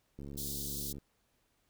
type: click train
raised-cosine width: 3 ms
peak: -33 dBFS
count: 57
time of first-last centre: 0.19-0.983 s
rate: 70.6 Hz
type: high-pass noise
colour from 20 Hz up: white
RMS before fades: -40 dBFS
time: 0.37-0.93 s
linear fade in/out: 10 ms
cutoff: 3600 Hz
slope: 48 dB/octave
effects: pink hiss -75 dBFS RMS until 1.69 s